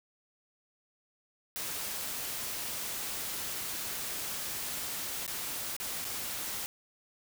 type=noise with dropouts; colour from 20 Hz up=white; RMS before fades=-37 dBFS; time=1.56-6.66 s; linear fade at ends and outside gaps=0 ms; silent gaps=5.265-5.278 / 5.765-5.8 / 6.045-6.051 s; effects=none